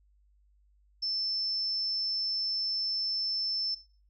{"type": "tone", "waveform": "sine", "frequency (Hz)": 5300, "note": "E8", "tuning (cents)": 9, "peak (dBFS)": -29, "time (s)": [1.02, 3.75], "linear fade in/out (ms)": 10, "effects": ["noise-tail reverb RT60 0.4 s tail -18 dB re dry", "added 50 Hz sine -62 dBFS peak until 4.09 s"]}